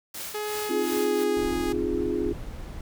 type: noise with tremolo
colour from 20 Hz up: white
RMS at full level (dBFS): -35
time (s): 0.14-1.24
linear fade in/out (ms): 5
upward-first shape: sine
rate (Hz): 2.8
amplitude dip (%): 70
type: tone with pitch glide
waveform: sawtooth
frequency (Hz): 421.3 to 413.8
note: G#4 to G#4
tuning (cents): +25 to -6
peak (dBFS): -25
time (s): 0.34-1.73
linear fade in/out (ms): 10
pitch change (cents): -31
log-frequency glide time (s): 0.76-1.26
type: chord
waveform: sine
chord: F minor seventh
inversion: second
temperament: equal with one note detuned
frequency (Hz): 263.6 / 311.1 / 349.2 / 415.3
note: C4 / Eb4 / F4 / Ab4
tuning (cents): +13 / 0 / 0 / 0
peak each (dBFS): -31 / -32 / -28 / -29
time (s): 0.69-2.33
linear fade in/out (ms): 10
type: noise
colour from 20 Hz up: brown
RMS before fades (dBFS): -36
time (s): 1.37-2.81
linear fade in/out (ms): 2
effects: none